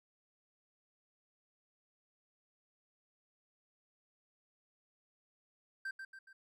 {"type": "tone with echo", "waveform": "triangle", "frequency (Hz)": 1567, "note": "G6", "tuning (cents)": -1, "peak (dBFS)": -36, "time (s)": [5.85, 5.91], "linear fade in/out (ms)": 5, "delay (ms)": 140, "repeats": 3, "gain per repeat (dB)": -6, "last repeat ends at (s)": 6.33, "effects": []}